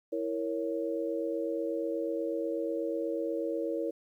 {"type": "chord", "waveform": "sine", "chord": "A# diminished", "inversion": "second", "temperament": "equal", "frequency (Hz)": [329.6, 466.2, 554.4], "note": ["E4", "A#4", "C#5"], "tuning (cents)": [0, 0, 0], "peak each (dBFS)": [-34, -34, -35], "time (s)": [0.12, 3.91], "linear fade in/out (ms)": 10, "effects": ["11-bit"]}